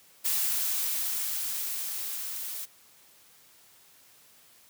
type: noise with level ramp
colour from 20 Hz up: blue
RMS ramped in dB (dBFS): -27 to -37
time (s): 0.24-2.66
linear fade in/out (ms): 20
effects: white hiss -58 dBFS RMS until 4.69 s + high-pass 60 Hz 12 dB/octave